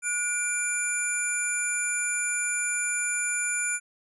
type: tone cluster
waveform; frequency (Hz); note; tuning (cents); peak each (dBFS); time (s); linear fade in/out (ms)
sine; 1453 / 2360 / 7050 / 9900; F#6 / D7 / A8 / D#9; -32 / +8 / +2 / -10; -31; 0.02-3.8; 50
effects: none